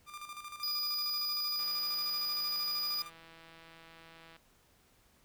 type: tone with tremolo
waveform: sawtooth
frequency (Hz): 1194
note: D6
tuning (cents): +28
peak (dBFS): -38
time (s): 0.06-3.11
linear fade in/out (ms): 50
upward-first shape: square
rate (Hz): 13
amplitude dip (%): 60
type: tone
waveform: square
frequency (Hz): 4921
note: D#8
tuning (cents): -20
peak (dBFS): -33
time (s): 0.63-3.02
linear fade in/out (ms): 2
type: click train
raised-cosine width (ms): 0.3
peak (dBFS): -39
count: 456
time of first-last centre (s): 1.59-4.364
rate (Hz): 164
effects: pink hiss -67 dBFS RMS until 5.24 s